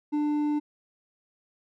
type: tone with hard clipping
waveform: sine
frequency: 296.9 Hz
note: D4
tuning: 19 cents sharp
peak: -25 dBFS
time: 0.12-0.6 s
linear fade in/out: 20 ms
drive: 5 dB
effects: none